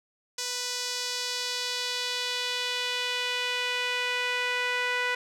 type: tone with band-pass filter sweep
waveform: sawtooth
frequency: 493.9 Hz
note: B4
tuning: in tune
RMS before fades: -30 dBFS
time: 0.38-5.15 s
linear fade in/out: 5 ms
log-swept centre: 5800 to 2000 Hz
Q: 1.7
effects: none